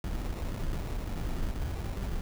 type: noise with sample-and-hold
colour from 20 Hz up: brown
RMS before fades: -33 dBFS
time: 0.04-2.21 s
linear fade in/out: 2 ms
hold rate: 1575 Hz
effects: none